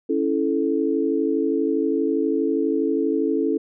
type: chord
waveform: sine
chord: A major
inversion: first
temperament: equal with one note detuned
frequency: 277.2 / 329.6 / 436.5 Hz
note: C#4 / E4 / A4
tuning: 0 / 0 / -14 cents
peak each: -23 dBFS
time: 0.09-3.58 s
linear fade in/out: 10 ms
effects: none